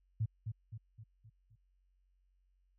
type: tone with echo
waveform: sine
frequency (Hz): 110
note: A2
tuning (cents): 0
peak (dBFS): -30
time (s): 0.2-0.26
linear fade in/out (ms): 10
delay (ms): 260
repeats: 5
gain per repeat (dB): -6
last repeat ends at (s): 1.56
effects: added 46 Hz sine -70 dBFS peak until 2.78 s